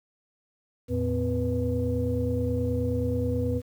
sine tone cluster, 83 / 112.4 / 252.7 / 489 Hz, E2 / A2 / B3 / B4, +12 / +37 / +40 / -17 cents, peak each -29 dBFS, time 0.88-3.62 s, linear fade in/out 50 ms, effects tanh soft clip ceiling -15 dBFS + 9-bit

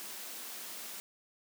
white high-pass noise, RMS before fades -44 dBFS, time 0-1 s, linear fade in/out 0 ms, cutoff 180 Hz, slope 96 dB/octave, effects none

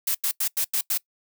blue noise bursts, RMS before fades -24 dBFS, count 6, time 0.07-0.977 s, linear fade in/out 5 ms, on 77 ms, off 89 ms, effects noise-tail reverb RT60 0.1 s tail -22 dB re dry

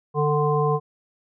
harmonic tone, 148.7 Hz, D3, 22 cents sharp, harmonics 1 / 3 / 5 / 7, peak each -22 / -22 / -28 / -25 dBFS, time 0.14-0.8 s, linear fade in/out 50 ms, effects none

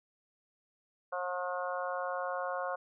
harmonic tone, 180 Hz, F#3, 47 cents flat, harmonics 3 / 4 / 5 / 6 / 7 / 8, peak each -37 / -39 / -46 / -39 / -44 / -42 dBFS, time 1.12-2.76 s, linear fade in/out 10 ms, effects none

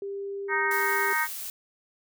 sine tone, 397.4 Hz, G4, 24 cents sharp, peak -31 dBFS, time 0.02-1.13 s, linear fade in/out 2 ms
harmonic tone, 311.1 Hz, D#4, in tune, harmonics 3 / 4 / 5 / 6 / 7, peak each -30 / -32 / -29 / -28 / -32 dBFS, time 0.48-1.28 s, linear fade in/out 50 ms
blue noise, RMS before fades -36 dBFS, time 0.71-1.5 s, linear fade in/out 2 ms
effects none

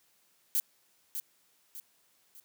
violet noise with echo, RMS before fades -28 dBFS, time 0.55-0.6 s, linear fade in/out 0 ms, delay 600 ms, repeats 3, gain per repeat -8 dB, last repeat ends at 2.4 s, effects white hiss -69 dBFS RMS until 2.44 s + high-pass 100 Hz 12 dB/octave

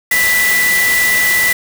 sine tone in noise, 1975.5 Hz, B6, in tune, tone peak -11 dBFS, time 0.11-1.53 s, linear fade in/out 5 ms, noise white, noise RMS -18 dBFS, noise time 0.11-1.53 s, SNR +4 dB, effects none

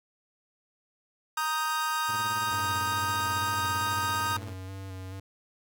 45% pulse chord, Eb major, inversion second, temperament equal, 932.3 / 1244.5 / 1568 Hz, Bb5 / Eb6 / G6, 0 / 0 / 0 cents, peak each -32 / -30 / -34 dBFS, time 1.37-4.37 s, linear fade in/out 5 ms
sawtooth tone with tremolo, 110 Hz, A2, in tune, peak -33 dBFS, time 2.08-4.54 s, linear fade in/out 20 ms, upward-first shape sine, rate 18 Hz, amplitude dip 70%
square tone with vibrato, 95.1 Hz, F#2, 48 cents sharp, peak -38 dBFS, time 2.51-5.2 s, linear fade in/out 5 ms, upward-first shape square, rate 2.3 Hz, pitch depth 23 cents each way
effects none

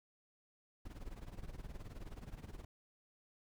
brown noise with tremolo, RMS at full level -45 dBFS, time 0.85-2.65 s, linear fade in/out 5 ms, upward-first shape sine, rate 19 Hz, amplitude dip 80%, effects none

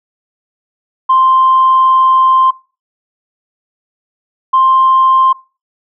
sine tone pair in turn, 1046.5 / 1051 Hz, C6 / C6, 0 / +7 cents, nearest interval unison, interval 7 cents, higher second, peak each -5 dBFS, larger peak neither, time 1.09-2.51 / 4.53-5.33 s, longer first, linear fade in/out 10 ms, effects noise-tail reverb RT60 0.3 s tail -19 dB re dry + tanh soft clip ceiling -1 dBFS

